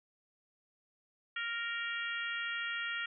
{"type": "harmonic tone", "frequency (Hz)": 466.2, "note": "A#4", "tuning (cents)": 0, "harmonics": [3, 4, 5, 6, 7], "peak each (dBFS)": [-39, -39, -44, -43, -45], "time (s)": [1.36, 3.06], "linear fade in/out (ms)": 5, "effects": []}